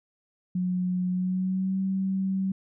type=tone with pitch glide; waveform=sine; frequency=181.6 to 191.4 Hz; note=F#3 to G3; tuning=-32 to -41 cents; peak=-24 dBFS; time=0.55-2.52 s; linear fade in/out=5 ms; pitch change=+91 cents; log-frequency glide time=1.1-1.79 s; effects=none